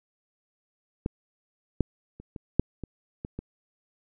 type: clicks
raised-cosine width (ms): 3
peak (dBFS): -14 / -9 / -30 / -25 / -6 / -22 / -21 / -21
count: 8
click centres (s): 1.061 / 1.807 / 2.2 / 2.362 / 2.596 / 2.837 / 3.249 / 3.39
effects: none